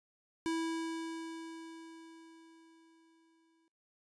square tone with exponential decay, 327.4 Hz, E4, 12 cents flat, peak -32 dBFS, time 0.46-3.68 s, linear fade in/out 0 ms, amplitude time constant 700 ms, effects noise-tail reverb RT60 0.4 s tail -22 dB re dry + resampled to 22050 Hz

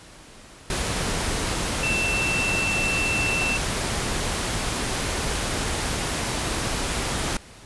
sine tone in noise, 2678 Hz, E7, 27 cents sharp, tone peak -23 dBFS, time 1.83-3.57 s, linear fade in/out 2 ms, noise pink, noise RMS -26 dBFS, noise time 0.7-7.37 s, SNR 0 dB, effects pink hiss -46 dBFS RMS until 7.65 s + resampled to 24000 Hz

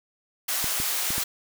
white high-pass noise, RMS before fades -27 dBFS, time 0.48-1.24 s, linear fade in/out 10 ms, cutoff 610 Hz, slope 12 dB/octave
clicks, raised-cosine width 3 ms, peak -21 dBFS, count 4, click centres 0.643 / 0.801 / 1.105 / 1.181 s
effects none

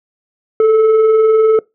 sine tone with frequency modulation, 440 Hz, A4, in tune, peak -5 dBFS, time 0.6-1.59 s, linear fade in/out 2 ms, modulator 860 Hz, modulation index 0.3, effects noise-tail reverb RT60 0.2 s tail -24 dB re dry + tanh soft clip ceiling -4 dBFS

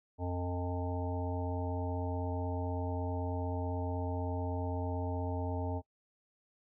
harmonic tone with a mistuned harmonic, 89.2 Hz, F2, 37 cents sharp, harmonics 1 / 3 / 5 / 7 / 9 / 10, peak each -35 / -40 / -42 / -43 / -45 / -45 dBFS, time 0.18-5.82 s, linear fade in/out 50 ms, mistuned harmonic 1, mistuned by -30 cents, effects noise-tail reverb RT60 0.1 s tail -21 dB re dry

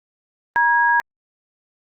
sine tone pair together, 949.3 / 1647 Hz, A#5 / G#6, +31 / -15 cents, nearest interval minor seventh, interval 954 cents, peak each -16 dBFS, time 0.56-1 s, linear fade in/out 0 ms, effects Opus 32 kbps

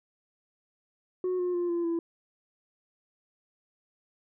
sine tone with pitch steps, 366.2 / 358.2 / 350.5 / 342.9 / 335.4 Hz, F#4 / F4 / F4 / F4 / E4, -18 / +44 / +6 / -32 / +30 cents, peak -24 dBFS, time 1.24-1.99 s, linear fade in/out 2 ms, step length 150 ms, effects tanh soft clip ceiling -25 dBFS

